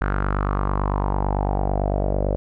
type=tone with low-pass filter sweep; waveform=sawtooth; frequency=48.97 Hz; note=G1; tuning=1 cent flat; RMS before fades=-22 dBFS; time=0.01-2.36 s; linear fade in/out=0 ms; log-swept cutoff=1500 to 560 Hz; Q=4.4; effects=none